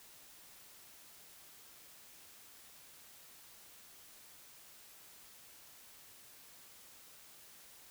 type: silence
effects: white hiss -58 dBFS RMS until 7.9 s